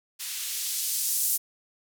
violet noise with band-pass filter sweep, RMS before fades -29 dBFS, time 0.19-1.38 s, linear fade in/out 20 ms, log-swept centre 2100 to 9300 Hz, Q 0.75, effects none

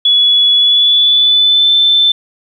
sine tone with pitch glide, 3397 to 3535 Hz, G#7 to A7, +38 to +7 cents, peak -6 dBFS, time 0.05-2.12 s, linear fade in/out 5 ms, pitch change +69 cents, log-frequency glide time 0.54-1.72 s, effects 8-bit

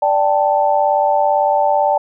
sine chord, D suspended fourth, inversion none, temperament just, 587.3 / 783.1 / 881 Hz, D5 / G5 / A5, 0 / -2 / +2 cents, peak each -16 dBFS, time 0.02-1.98 s, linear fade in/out 5 ms, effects none

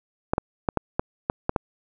clicks, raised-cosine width 1 ms, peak -7 dBFS, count 8, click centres 0.335 / 0.381 / 0.688 / 0.773 / 0.995 / 1.299 / 1.494 / 1.562 s, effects none

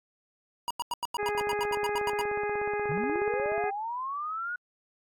square tone bursts, 959 Hz, A#5, 49 cents sharp, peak -29 dBFS, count 14, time 0.68-2.213 s, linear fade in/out 0 ms, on 25 ms, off 91 ms
harmonic tone, 414.2 Hz, G#4, 5 cents flat, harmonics 1 / 2 / 3 / 4 / 5 / 6, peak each -30 / -34 / -41 / -38 / -40 / -43 dBFS, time 1.18-3.71 s, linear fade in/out 20 ms
click train, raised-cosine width 1 ms, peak -26 dBFS, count 41, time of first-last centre 1.23-3.64 s, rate 16.6 Hz
sine linear sweep, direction up, 124.8 to 1470 Hz, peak -31 dBFS, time 2.89-4.56 s, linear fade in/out 5 ms
effects AAC 64 kbps

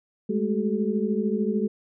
sine tone cluster, 204.2 / 217.5 / 379.4 / 432 Hz, G#3 / A3 / F#4 / A4, -29 / -20 / +43 / -32 cents, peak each -26 / -27 / -30 / -29 dBFS, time 0.29-1.68 s, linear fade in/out 10 ms, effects none

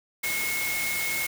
sine tone in noise, 2172 Hz, C#7, 36 cents flat, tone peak -28 dBFS, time 0.23-1.27 s, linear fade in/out 10 ms, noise white, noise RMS -31 dBFS, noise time 0.23-1.27 s, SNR 0 dB, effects none

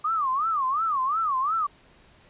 sine tone with vibrato, 1174.7 Hz, D6, in tune, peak -22 dBFS, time 0.04-1.67 s, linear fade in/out 10 ms, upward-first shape sine, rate 2.8 Hz, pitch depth 230 cents each way, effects pink hiss -56 dBFS RMS until 2.29 s + resampled to 8000 Hz

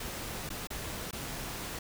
pink noise with dropouts, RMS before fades -39 dBFS, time 0-1.79 s, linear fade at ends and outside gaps 5 ms, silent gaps 0.492-0.501 / 0.672-0.703 / 1.111-1.128 s, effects none

